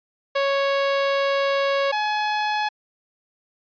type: tone pair in turn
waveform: sawtooth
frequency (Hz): 554 / 845.8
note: C#5 / G#5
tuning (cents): -1 / +31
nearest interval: perfect fifth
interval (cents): 732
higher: second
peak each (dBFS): -15 / -17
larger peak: first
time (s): 0.35-1.92 / 1.92-2.69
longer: first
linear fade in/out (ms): 10
effects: resampled to 11025 Hz